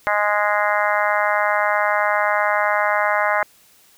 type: harmonic tone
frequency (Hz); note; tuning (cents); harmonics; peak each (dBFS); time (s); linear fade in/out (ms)
207.7; G#3; 0; 3 / 4 / 5 / 6 / 7 / 8 / 9 / 10; -22 / -23 / -24 / -25 / -25 / -26 / -27 / -27; 0.07-3.43; 0
effects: white hiss -53 dBFS RMS until 3.97 s